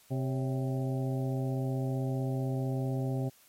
harmonic tone with a mistuned harmonic, 130.81 Hz, C3, in tune, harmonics 1 / 2 / 3 / 4 / 5 / 6, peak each -30 / -36 / -40 / -42 / -44 / -46 dBFS, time 0.1-3.3 s, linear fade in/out 20 ms, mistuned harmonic 4, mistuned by +84 cents, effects white hiss -61 dBFS RMS until 3.48 s + MP3 64 kbps

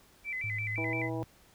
sine tone with vibrato, 2175 Hz, C#7, 33 cents flat, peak -33 dBFS, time 0.24-1.1 s, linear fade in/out 50 ms, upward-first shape square, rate 5.8 Hz, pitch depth 120 cents each way
sine tone with pitch glide, 105.8 to 119.44 Hz, G#2 to A#2, +33 to +43 cents, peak -36 dBFS, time 0.44-1.24 s, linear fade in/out 0 ms, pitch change +210 cents, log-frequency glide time 0.71-0.97 s
harmonic tone, 162 Hz, E3, 30 cents flat, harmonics 2 / 3 / 4 / 5 / 6, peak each -36 / -40 / -42 / -44 / -46 dBFS, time 0.78-1.23 s, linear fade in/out 0 ms
effects pink hiss -61 dBFS RMS until 1.54 s

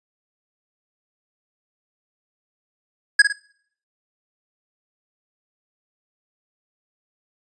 square tone with echo, 1661.2 Hz, G#6, in tune, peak -8 dBFS, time 3.19-3.22 s, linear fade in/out 5 ms, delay 53 ms, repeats 2, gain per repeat -7 dB, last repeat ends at 3.326 s, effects noise-tail reverb RT60 0.6 s tail -22 dB re dry + resampled to 22050 Hz

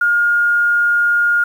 sine tone, 1421 Hz, F6, 30 cents sharp, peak -11 dBFS, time 0.01-1.44 s, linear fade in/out 5 ms, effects 7-bit

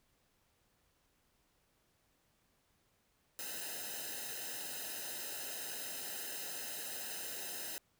white noise with comb filter, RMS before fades -43 dBFS, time 3.39-7.78 s, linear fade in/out 0 ms, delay 0.88 ms, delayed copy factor -0.9, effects pink hiss -75 dBFS RMS until 7.99 s

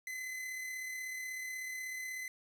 45% pulse tone with amplitude modulation, 2033 Hz, B6, 50 cents sharp, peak -38 dBFS, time 0.07-2.28 s, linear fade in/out 2 ms, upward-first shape sine, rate 36.3 Hz, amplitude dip 30%, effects 13-bit

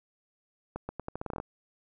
accelerating click train, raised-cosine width 1 ms, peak -21 dBFS, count 12, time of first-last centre 0.76-1.401 s, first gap 130 ms, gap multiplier 0.82, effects none

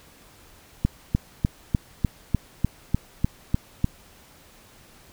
click train, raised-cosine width 5 ms, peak -7 dBFS, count 11, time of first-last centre 0.85-3.844 s, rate 3.34 Hz, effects pink hiss -52 dBFS RMS until 5.12 s

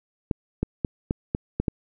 clicks, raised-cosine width 3 ms, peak -10 dBFS, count 7, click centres 0.312 / 0.63 / 0.848 / 1.109 / 1.349 / 1.6 / 1.682 s, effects none

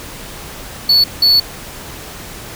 triangle tone bursts at uneven times, 4435 Hz, C#8, in tune, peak -6 dBFS, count 2, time 0.89-1.04 / 1.22-1.4 s, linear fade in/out 5 ms, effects pink hiss -31 dBFS RMS until 2.55 s

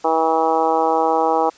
harmonic tone, 161.3 Hz, E3, 37 cents flat, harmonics 2 / 3 / 4 / 5 / 6 / 7 / 8, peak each -25 / -20 / -24 / -18 / -23 / -26 / -29 dBFS, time 0.04-1.5 s, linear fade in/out 10 ms, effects white hiss -48 dBFS RMS until 1.57 s + resampled to 16000 Hz

